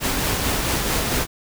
pink noise with tremolo, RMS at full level -21 dBFS, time 0-1.27 s, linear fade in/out 50 ms, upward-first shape sine, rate 4.5 Hz, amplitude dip 25%, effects none

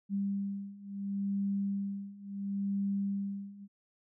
sine beating tone pair, 198.2 / 198.92 Hz, G3 / G3, +19 / +26 cents, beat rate 0.72 Hz, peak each -36 / -34 dBFS, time 0.09-3.68 s, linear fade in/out 50 ms, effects none

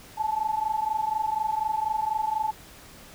sine tone pair together, 855.9 / 880 Hz, A5 / A5, -48 / 0 cents, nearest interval unison, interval 48 cents, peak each -27 dBFS, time 0.17-2.52 s, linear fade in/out 20 ms, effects pink hiss -48 dBFS RMS until 3.14 s

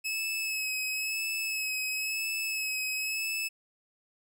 sawtooth tone with vibrato, 2580 Hz, E7, 38 cents flat, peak -27 dBFS, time 0.04-3.49 s, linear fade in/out 20 ms, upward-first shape sine, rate 0.98 Hz, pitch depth 26 cents each way, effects none

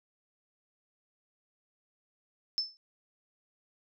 sine tone with exponential decay, 5274 Hz, E8, in tune, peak -24 dBFS, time 2.58-2.77 s, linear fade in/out 0 ms, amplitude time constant 41 ms, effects none

